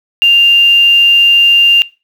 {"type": "tone with quantisation", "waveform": "sine", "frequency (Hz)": 2794, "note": "F7", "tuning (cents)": 0, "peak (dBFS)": -4, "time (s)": [0.22, 1.82], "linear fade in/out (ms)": 0, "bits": 5, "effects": ["noise-tail reverb RT60 0.3 s tail -21 dB re dry"]}